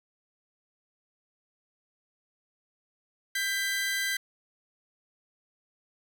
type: tone pair together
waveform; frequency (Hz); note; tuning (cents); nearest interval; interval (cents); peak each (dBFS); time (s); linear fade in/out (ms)
sawtooth; 1584.7 / 1998; G6 / B6; +18 / +20; major third; 402; -27; 3.35-4.17; 5
effects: none